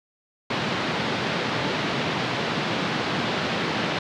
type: band-pass noise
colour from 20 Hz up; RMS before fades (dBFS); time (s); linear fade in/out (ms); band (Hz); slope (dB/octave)
pink; -26; 0.5-3.99; 5; 130 to 4200; 24
effects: none